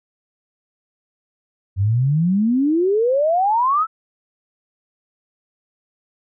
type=exponential sweep; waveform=sine; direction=up; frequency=92.5 to 1346 Hz; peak=-14 dBFS; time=1.76-3.87 s; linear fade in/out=50 ms; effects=none